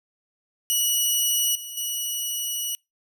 10% pulse tone with level steps, 2928 Hz, F#7, 19 cents flat, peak -12 / -26 / -18 dBFS, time 0.7-2.75 s, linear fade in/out 0 ms, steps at 1.55 / 1.77 s, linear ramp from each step 5 ms, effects noise-tail reverb RT60 0.2 s tail -26 dB re dry

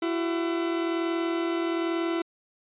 40% pulse tone pair together, 335.5 / 376.6 Hz, E4 / F#4, +31 / +31 cents, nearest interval major second, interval 200 cents, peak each -25 / -33 dBFS, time 0.02-2.22 s, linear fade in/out 5 ms, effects resampled to 8000 Hz

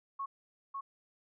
sine tone with echo, 1100 Hz, C#6, 14 cents flat, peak -35 dBFS, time 0.19-0.26 s, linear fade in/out 10 ms, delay 550 ms, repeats 1, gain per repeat -2 dB, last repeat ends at 0.81 s, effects none

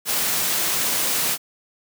white high-pass noise, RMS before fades -22 dBFS, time 0.05-1.38 s, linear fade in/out 50 ms, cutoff 110 Hz, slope 96 dB/octave, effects none

